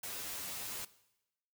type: noise with comb filter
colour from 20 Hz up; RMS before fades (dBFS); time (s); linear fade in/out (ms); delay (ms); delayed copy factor
white; -42; 0.03-0.85; 5; 9.9; +0.65
effects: noise-tail reverb RT60 0.9 s tail -18 dB re dry